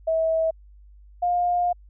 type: tone pair in turn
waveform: sine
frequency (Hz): 647 / 707.8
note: E5 / F5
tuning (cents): -32 / +23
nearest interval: major second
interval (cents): 155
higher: second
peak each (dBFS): -19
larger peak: neither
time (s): 0.07-0.51 / 1.22-1.73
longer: second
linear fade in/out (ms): 10
effects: added 50 Hz sine -46 dBFS peak until 1.89 s